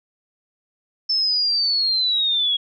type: linear sweep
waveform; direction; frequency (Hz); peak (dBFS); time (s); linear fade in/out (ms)
sine; down; 5300 to 3297; -17; 1.09-2.57; 10
effects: none